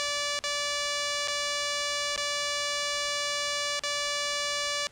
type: tone with dropouts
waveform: 5% pulse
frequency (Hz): 580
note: D5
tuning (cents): -22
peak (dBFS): -16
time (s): 0-4.87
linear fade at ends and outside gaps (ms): 0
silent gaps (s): 0.39-0.439 / 1.275-1.282 / 2.162-2.176 / 3.794-3.836
effects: pink hiss -55 dBFS RMS until 4.91 s + low-pass 8000 Hz 12 dB/octave